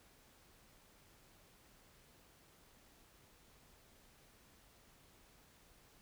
silence, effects pink hiss -66 dBFS RMS until 6.01 s

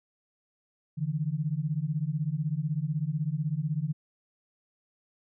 sine beating tone pair, 144.4 / 160.4 Hz, D3 / E3, -29 / -47 cents, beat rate 16 Hz, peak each -30 / -30 dBFS, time 0.97-3.93 s, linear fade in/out 20 ms, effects none

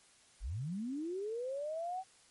sine linear sweep, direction up, 34.65 to 770 Hz, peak -36 dBFS, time 0.4-2.04 s, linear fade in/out 50 ms, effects white hiss -64 dBFS RMS until 2.3 s + MP3 48 kbps

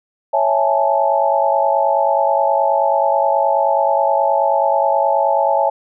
sine chord, A major seventh, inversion first, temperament equal, 554.4 / 659.3 / 830.6 / 880 Hz, C#5 / E5 / G#5 / A5, 0 / 0 / 0 / 0 cents, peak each -18 dBFS, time 0.33-5.7 s, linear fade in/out 10 ms, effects none

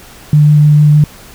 sine tone with vibrato, 149.4 Hz, D3, 30 cents sharp, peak -3 dBFS, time 0.33-1.04 s, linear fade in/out 2 ms, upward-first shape triangle, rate 6.6 Hz, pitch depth 13 cents each way, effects pink hiss -36 dBFS RMS until 1.34 s

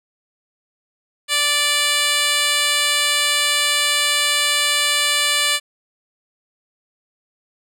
10% pulse tone with band-pass filter, 585 Hz, D5, 7 cents flat, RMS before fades -18 dBFS, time 1.28-5.6 s, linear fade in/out 50 ms, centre 5800 Hz, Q 0.7, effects none

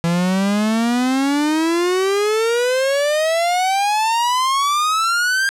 45% pulse exponential sweep, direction up, 166.8 to 1610 Hz, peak -15 dBFS, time 0.04-5.49 s, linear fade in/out 0 ms, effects low-pass 10000 Hz 12 dB/octave + 9-bit

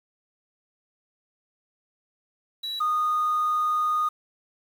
triangle tone pair in turn, 3912 / 1232.2 Hz, B7 / D#6, -17 / -17 cents, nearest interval octave + minor sixth, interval 2000 cents, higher first, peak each -27 / -18 dBFS, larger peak second, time 2.63-2.8 / 2.8-4.09 s, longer second, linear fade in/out 10 ms, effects tanh soft clip ceiling -18 dBFS + 8-bit

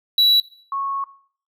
triangle / sine tone pair in turn, 3923 / 1100.9 Hz, B7 / C#6, -12 / -12 cents, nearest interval octave + minor seventh, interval 2200 cents, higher first, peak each -11 / -22 dBFS, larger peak first, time 0.18-0.4 / 0.72-1.04 s, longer second, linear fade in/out 2 ms, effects noise-tail reverb RT60 0.5 s tail -17 dB re dry

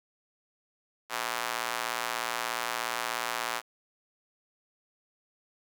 square tone with high-pass filter, 58.4 Hz, A#1, 4 cents sharp, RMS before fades -33 dBFS, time 1.09-3.62 s, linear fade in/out 50 ms, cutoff 1000 Hz, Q 1.1, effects 9-bit

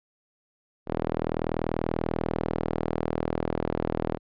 sawtooth tone with band-pass filter, 40.31 Hz, E1, 38 cents flat, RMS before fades -29 dBFS, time 0.86-4.19 s, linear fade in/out 50 ms, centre 460 Hz, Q 0.91, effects resampled to 11025 Hz

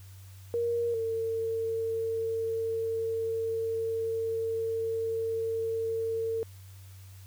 sine tone pair in turn, 470 / 451.9 Hz, A#4 / A4, +14 / +46 cents, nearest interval minor second, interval 68 cents, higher first, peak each -26 / -28 dBFS, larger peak first, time 0.54-0.94 / 0.94-6.43 s, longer second, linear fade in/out 0 ms, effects added 95 Hz sine -46 dBFS peak until 7.26 s + white hiss -58 dBFS RMS until 7.26 s

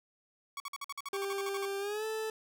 sawtooth tone bursts, 1120 Hz, C#6, 18 cents sharp, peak -34 dBFS, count 14, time 0.57-1.654 s, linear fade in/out 2 ms, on 31 ms, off 50 ms
40% pulse tone with pitch glide, 395.2 to 438.5 Hz, G4 to A4, +14 to -6 cents, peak -33 dBFS, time 1.13-2.3 s, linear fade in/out 2 ms, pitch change +180 cents, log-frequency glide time 1.79-2.05 s
effects none

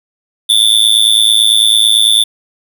square tone with amplitude modulation, 3520 Hz, A7, in tune, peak -3 dBFS, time 0.49-2.24 s, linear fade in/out 10 ms, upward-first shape sine, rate 109 Hz, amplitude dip 100%, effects none

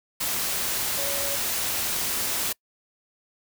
sine tone in noise, 562 Hz, C#5, 24 cents sharp, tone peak -33 dBFS, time 0.98-1.36 s, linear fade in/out 10 ms, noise white, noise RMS -27 dBFS, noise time 0.2-2.53 s, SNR -9 dB, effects noise-tail reverb RT60 0.1 s tail -25 dB re dry

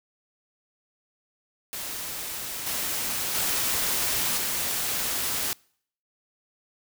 white noise with level steps, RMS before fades -34 / -29 / -26 / -28 dBFS, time 1.73-5.53 s, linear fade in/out 0 ms, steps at 2.66 / 3.34 / 4.37 s, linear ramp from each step 10 ms, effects noise-tail reverb RT60 0.6 s tail -26 dB re dry

